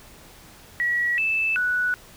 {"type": "tone with pitch steps", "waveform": "sine", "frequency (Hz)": [1924, 2633, 1477], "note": ["B6", "E7", "F#6"], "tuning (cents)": [-46, -3, -3], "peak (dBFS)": -20, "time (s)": [0.8, 1.94], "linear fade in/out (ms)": 0, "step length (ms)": 380, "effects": ["pink hiss -48 dBFS RMS until 2.16 s"]}